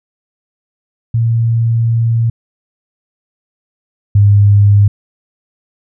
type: tone pair in turn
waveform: sine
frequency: 115.3 / 101.86 Hz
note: A#2 / G#2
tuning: -19 / -33 cents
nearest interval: major second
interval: 214 cents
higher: first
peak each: -9 / -4 dBFS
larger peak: second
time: 1.14-2.3 / 4.15-4.88 s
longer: first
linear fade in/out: 5 ms
effects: none